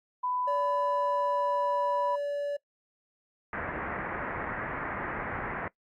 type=tone with pitch glide; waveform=sine; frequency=997 to 983.3 Hz; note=B5 to B5; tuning=+16 to -8 cents; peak=-28 dBFS; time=0.23-2.16 s; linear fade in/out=10 ms; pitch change=-24 cents; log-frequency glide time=0.79-1.83 s
type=tone; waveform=triangle; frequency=575 Hz; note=D5; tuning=37 cents flat; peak=-27 dBFS; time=0.47-2.57 s; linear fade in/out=10 ms
type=low-pass noise; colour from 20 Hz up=white; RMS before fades=-35 dBFS; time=3.53-5.68 s; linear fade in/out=2 ms; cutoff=2000 Hz; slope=48 dB/octave
effects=noise-tail reverb RT60 0.1 s tail -21 dB re dry + Opus 48 kbps